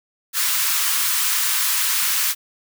white high-pass noise, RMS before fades -20 dBFS, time 0.33-2.35 s, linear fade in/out 50 ms, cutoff 970 Hz, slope 48 dB/octave, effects none

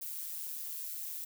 violet noise with amplitude modulation, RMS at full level -38 dBFS, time 0.01-1.25 s, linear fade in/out 10 ms, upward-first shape sine, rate 158 Hz, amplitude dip 60%, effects none

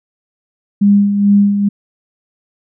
sine tone with tremolo, 202.3 Hz, G#3, 45 cents flat, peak -5 dBFS, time 0.81-1.69 s, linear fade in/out 10 ms, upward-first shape sine, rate 2.3 Hz, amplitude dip 55%, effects none

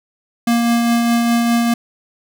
square tone with tremolo, 234.7 Hz, A#3, 12 cents sharp, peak -12 dBFS, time 0.47-1.74 s, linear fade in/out 5 ms, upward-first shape triangle, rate 4.9 Hz, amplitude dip 30%, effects none

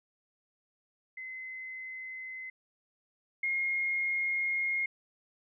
sine tone pair in turn, 2048 / 2143 Hz, C7 / C7, -38 / +41 cents, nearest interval minor second, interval 79 cents, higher second, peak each -39 / -28 dBFS, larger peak second, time 1.17-2.5 / 3.43-4.86 s, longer second, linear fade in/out 5 ms, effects none

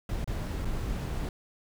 brown noise with dropouts, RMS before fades -32 dBFS, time 0.09-1.29 s, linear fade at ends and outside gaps 2 ms, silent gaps 0.244-0.275 / 0.648-0.653 s, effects none

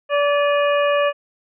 harmonic tone with a mistuned harmonic, 577 Hz, D5, 31 cents flat, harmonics 1 / 2 / 3 / 4 / 5, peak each -16 / -22 / -26 / -28 / -30 dBFS, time 0.09-1.13 s, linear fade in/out 50 ms, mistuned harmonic 4, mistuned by +110 cents, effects none

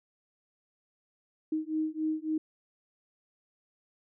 sine beating tone pair, 311.1 / 314.7 Hz, D#4 / D#4, 0 / +20 cents, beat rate 3.6 Hz, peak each -32 / -32 dBFS, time 1.52-2.38 s, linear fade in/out 5 ms, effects none

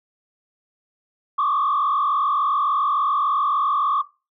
sine tone with frequency modulation, 1151 Hz, D6, 35 cents flat, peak -16 dBFS, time 1.38-4.02 s, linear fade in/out 10 ms, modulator 43.5 Hz, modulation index 1.5, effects noise-tail reverb RT60 0.3 s tail -21 dB re dry + tanh soft clip ceiling -13 dBFS

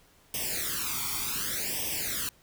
white noise with flanger, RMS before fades -32 dBFS, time 0.34-2.29 s, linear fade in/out 2 ms, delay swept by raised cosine 0.35 to 0.9 ms, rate 0.67 Hz, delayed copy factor +0.95, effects pink hiss -61 dBFS RMS until 2.42 s

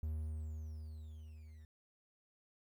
triangle tone with level ramp, 77.78 Hz, D#2, in tune, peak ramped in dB -34 to -51 dBFS, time 0.03-1.65 s, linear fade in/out 0 ms, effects 12-bit

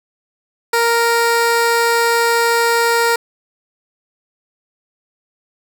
15% pulse tone, 466.2 Hz, A#4, in tune, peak -6 dBFS, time 0.73-3.16 s, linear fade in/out 5 ms, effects none

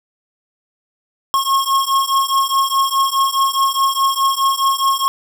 square beating tone pair, 1082 / 1086.8 Hz, C#6 / C#6, -42 / -35 cents, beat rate 4.8 Hz, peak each -18 / -17 dBFS, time 1.34-5.08 s, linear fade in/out 0 ms, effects none

